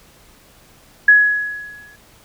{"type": "tone with exponential decay", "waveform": "sine", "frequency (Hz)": 1680, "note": "G#6", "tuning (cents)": 19, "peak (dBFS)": -4, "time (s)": [1.08, 1.96], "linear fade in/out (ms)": 5, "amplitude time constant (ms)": 190, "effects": ["pink hiss -49 dBFS RMS until 2.24 s"]}